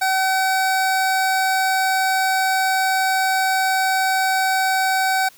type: tone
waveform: 25% pulse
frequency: 761 Hz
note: F#5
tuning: 48 cents sharp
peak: -13 dBFS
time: 0.01-5.29 s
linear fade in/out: 10 ms
effects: white hiss -49 dBFS RMS until 5.37 s